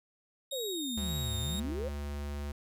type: tone with vibrato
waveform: sawtooth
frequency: 3729 Hz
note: A#7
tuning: in tune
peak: -34 dBFS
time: 0.51-1.6 s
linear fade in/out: 5 ms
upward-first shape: sine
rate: 1.9 Hz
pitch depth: 25 cents each way
type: exponential two-way sweep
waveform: sine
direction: down then up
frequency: 565 to 97.9 to 565 Hz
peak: -35 dBFS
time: 0.52-1.89 s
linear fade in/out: 10 ms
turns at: 1.36 s
type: tone with pitch glide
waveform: square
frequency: 73.42 to 72.16 Hz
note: D2 to D2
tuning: 0 to -30 cents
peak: -36 dBFS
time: 0.97-2.52 s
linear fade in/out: 5 ms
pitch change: -30 cents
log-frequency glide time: 1.44-1.75 s
effects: none